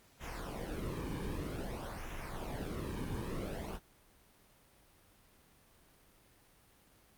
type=noise with flanger; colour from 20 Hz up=brown; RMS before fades=-40 dBFS; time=0.19-3.8 s; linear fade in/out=50 ms; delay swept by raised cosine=0.22 to 1.52 ms; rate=0.52 Hz; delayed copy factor=-0.7; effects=pink hiss -65 dBFS RMS until 7.17 s + Opus 48 kbps